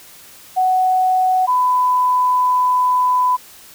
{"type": "tone pair in turn", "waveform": "sine", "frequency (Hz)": [744, 1000.6], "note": ["F#5", "B5"], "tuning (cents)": [9, 22], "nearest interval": "perfect fourth", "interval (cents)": 513, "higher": "second", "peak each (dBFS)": -12, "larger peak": "neither", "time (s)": [[0.56, 1.47], [1.47, 3.37]], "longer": "second", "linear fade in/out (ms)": 20, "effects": ["white hiss -42 dBFS RMS until 3.74 s"]}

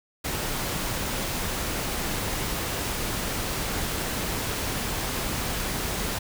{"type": "noise", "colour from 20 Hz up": "pink", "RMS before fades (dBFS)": -29, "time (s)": [0.24, 6.19], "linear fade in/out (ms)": 10, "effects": []}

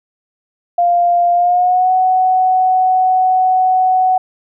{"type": "tone with pitch glide", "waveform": "sine", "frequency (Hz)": [698.5, 744.3], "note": ["F5", "F#5"], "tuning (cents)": [0, 10], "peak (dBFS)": -9, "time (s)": [0.78, 4.18], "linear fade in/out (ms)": 5, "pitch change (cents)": 110, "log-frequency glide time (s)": [1.33, 1.92], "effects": []}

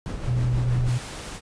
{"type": "noise with tremolo", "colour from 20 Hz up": "brown", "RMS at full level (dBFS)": -27, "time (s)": [0.06, 0.89], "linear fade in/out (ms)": 0, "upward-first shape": "triangle", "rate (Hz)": 6.2, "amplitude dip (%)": 45}
{"type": "tone", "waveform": "sine", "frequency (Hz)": 122.4, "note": "B2", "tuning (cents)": -15, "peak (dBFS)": -20, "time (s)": [0.27, 0.99], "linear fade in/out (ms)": 20}
{"type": "noise", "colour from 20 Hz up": "pink", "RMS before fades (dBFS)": -36, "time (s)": [0.85, 1.41], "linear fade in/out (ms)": 50}
{"effects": ["resampled to 22050 Hz"]}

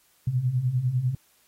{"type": "beating tone pair", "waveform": "sine", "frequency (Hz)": [119.8, 129.8], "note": ["A#2", "C3"], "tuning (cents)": [48, -13], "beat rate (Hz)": 10, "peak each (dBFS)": [-28, -23], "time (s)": [0.27, 1.15], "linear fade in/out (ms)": 5, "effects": ["white hiss -63 dBFS RMS until 1.47 s", "AAC 48 kbps"]}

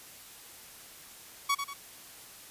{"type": "tone with echo", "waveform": "sawtooth", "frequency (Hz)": 1124, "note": "C#6", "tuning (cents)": 24, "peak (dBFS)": -21, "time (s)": [1.49, 1.55], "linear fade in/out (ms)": 10, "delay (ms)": 94, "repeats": 2, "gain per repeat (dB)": -7, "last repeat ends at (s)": 1.738, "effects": ["white hiss -50 dBFS RMS until 2.5 s", "resampled to 32000 Hz"]}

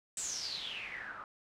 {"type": "noise with low-pass filter sweep", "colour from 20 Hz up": "white", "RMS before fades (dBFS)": -41, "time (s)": [0.17, 1.24], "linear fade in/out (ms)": 2, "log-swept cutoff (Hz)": [8000, 1200], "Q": 9.5, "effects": []}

